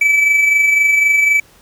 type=tone with amplitude modulation; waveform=triangle; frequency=2304 Hz; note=D7; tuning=34 cents flat; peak=-6 dBFS; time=0.01-1.4 s; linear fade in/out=5 ms; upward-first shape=sine; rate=23.9 Hz; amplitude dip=40%; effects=pink hiss -48 dBFS RMS until 1.61 s